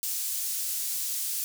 pink high-pass noise, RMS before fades -31 dBFS, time 0.03-1.44 s, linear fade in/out 0 ms, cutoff 7400 Hz, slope 12 dB/octave, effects none

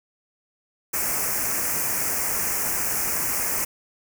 white band-stop noise, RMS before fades -25 dBFS, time 0.93-3.65 s, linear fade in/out 10 ms, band 2500 to 5400 Hz, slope 48 dB/octave, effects none

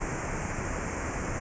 pink band-stop noise, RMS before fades -32 dBFS, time 0-1.4 s, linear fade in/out 20 ms, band 2400 to 6300 Hz, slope 48 dB/octave, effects resampled to 16000 Hz

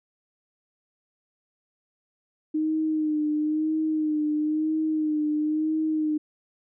sine tone with vibrato, 307.9 Hz, D#4, 18 cents flat, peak -22 dBFS, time 2.54-6.18 s, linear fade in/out 10 ms, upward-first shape sine, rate 1 Hz, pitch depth 37 cents each way, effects none

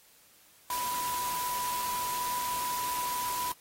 sine tone in noise, 987.8 Hz, B5, in tune, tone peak -31 dBFS, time 0.7-3.52 s, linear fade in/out 2 ms, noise white, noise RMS -37 dBFS, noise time 0.7-3.52 s, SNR +3 dB, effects white hiss -60 dBFS RMS until 3.6 s + AAC 48 kbps

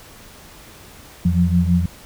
sine tone cluster, 85.7 / 172 / 178.1 Hz, F2 / F3 / F3, -32 / -26 / +34 cents, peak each -18 dBFS, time 1.25-1.86 s, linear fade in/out 5 ms, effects pink hiss -43 dBFS RMS until 2.05 s

